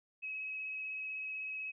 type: tone with vibrato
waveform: sine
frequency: 2558 Hz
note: D#7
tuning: 47 cents sharp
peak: -38 dBFS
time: 0.22-1.72 s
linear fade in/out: 20 ms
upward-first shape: triangle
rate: 16 Hz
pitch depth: 16 cents each way
effects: none